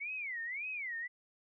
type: tone with vibrato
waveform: sine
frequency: 2159 Hz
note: C#7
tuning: 46 cents flat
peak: -37 dBFS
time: 0-1.08 s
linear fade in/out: 20 ms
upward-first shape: sine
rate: 1.8 Hz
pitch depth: 290 cents each way
effects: none